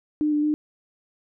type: tone with pitch steps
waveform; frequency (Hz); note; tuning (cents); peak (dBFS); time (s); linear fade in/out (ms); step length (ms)
sine; 301.7 / 296.9 / 301.7; D4 / D4 / D4; +47 / +19 / +47; -19; 0.21-0.54; 0; 110
effects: none